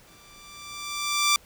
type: tone with exponential growth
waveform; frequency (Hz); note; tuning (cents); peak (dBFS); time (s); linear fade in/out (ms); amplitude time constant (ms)
10% pulse; 1174.7; D6; 0; -9; 0.07-1.36; 1; 280
effects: pink hiss -54 dBFS RMS until 1.45 s